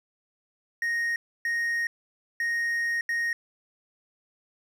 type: tone bursts at uneven times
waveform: triangle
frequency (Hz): 1864.7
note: A#6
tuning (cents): 0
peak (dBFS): -23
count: 4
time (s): 0.82-1.16 / 1.45-1.87 / 2.4-3.01 / 3.09-3.33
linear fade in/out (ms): 2
effects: none